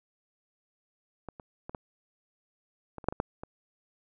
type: clicks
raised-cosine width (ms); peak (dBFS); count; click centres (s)
1; -25 / -30 / -25 / -22 / -25 / -30 / -10 / -23 / -13 / -25; 10; 1.287 / 1.398 / 1.695 / 1.748 / 2.983 / 3.042 / 3.086 / 3.125 / 3.201 / 3.435
effects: none